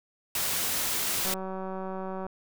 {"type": "noise", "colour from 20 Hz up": "white", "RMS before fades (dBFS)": -29, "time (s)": [0.35, 1.34], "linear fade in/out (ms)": 2}
{"type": "click train", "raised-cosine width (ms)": 1, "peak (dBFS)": -23, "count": 193, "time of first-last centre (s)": [1.25, 2.266], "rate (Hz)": 189}
{"effects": []}